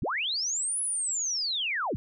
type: linear two-way sweep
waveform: sine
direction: up then down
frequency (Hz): 47.65 to 10370 to 47.65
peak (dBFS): -27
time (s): 0.02-1.96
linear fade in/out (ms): 0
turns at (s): 0.81
effects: none